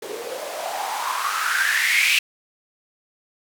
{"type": "noise with band-pass filter sweep", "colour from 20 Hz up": "blue", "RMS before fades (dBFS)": -23, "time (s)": [0.02, 2.19], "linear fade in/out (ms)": 5, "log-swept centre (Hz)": [390, 2600], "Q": 7, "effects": []}